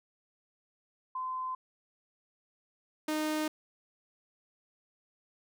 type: tone pair in turn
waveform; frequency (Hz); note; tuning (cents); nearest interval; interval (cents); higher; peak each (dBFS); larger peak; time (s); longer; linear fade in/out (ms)
sine / sawtooth; 1029 / 308; C6 / D#4; -29 / -17; octave + major sixth; 2088; first; -33 / -26; second; 1.15-1.55 / 3.08-3.48; neither; 5
effects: none